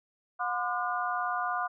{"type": "harmonic tone with a mistuned harmonic", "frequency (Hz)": 240.7, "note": "B3", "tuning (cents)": -44, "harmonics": [3, 4, 5, 6], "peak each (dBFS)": [-33, -35, -33, -35], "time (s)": [0.39, 1.68], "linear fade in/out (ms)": 20, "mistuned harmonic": 4, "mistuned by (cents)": 100, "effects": []}